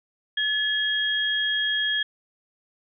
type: tone pair together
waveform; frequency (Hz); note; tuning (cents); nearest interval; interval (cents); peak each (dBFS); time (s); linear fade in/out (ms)
sine; 1717 / 3269; A6 / G#7; -43 / -28; major seventh; 1115; -25 / -24; 0.37-2.03; 5
effects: none